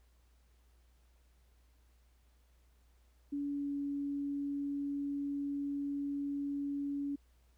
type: tone with pitch glide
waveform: sine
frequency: 285.2 to 283.2 Hz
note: C#4 to C#4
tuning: +49 to +37 cents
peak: -34 dBFS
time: 3.32-7.16 s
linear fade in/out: 10 ms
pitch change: -12 cents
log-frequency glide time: 3.48-3.75 s
effects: added 60 Hz sine -64 dBFS peak until 7.57 s + pink hiss -75 dBFS RMS until 7.57 s